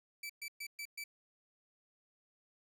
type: tone bursts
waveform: sawtooth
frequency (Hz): 2315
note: D7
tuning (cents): -25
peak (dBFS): -38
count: 5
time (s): 0.23-1.04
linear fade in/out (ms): 5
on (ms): 66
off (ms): 120
effects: none